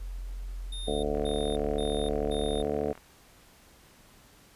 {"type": "tone", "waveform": "sine", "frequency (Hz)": 43.86, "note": "F1", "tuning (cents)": 8, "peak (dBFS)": -34, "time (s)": [0, 2.64], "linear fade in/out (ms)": 10}
{"type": "tone bursts", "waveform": "square", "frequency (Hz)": 3650, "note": "A#7", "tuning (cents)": -37, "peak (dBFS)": -39, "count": 4, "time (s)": [0.72, 2.62], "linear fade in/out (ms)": 5, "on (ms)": 310, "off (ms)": 220}
{"type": "harmonic tone", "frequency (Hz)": 73.42, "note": "D2", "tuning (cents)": 0, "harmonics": [1, 2, 3, 4, 5, 6, 7, 8, 9, 10], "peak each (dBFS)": [-41, -42, -37, -37, -41, -31, -36, -37, -38, -40], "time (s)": [0.87, 2.93], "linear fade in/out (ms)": 10}
{"type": "click train", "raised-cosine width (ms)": 0.5, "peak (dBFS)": -32, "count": 79, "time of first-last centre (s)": [1.15, 2.977], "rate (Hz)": 42.7}
{"effects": ["pink hiss -57 dBFS RMS until 4.55 s", "resampled to 32000 Hz"]}